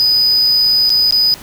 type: tone with dropouts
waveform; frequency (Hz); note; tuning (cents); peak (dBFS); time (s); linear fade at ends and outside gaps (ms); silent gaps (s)
triangle; 4979; D#8; 0; -8; 0-1.34; 0; 0.894-0.902 / 1.109-1.124
effects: pink hiss -35 dBFS RMS until 1.42 s